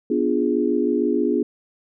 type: chord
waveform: sine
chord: B diminished seventh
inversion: none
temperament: equal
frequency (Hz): 246.9 / 293.7 / 349.2 / 415.3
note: B3 / D4 / F4 / Ab4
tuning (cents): 0 / 0 / 0 / 0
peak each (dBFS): -23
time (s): 0.1-1.43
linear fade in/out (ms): 5
effects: none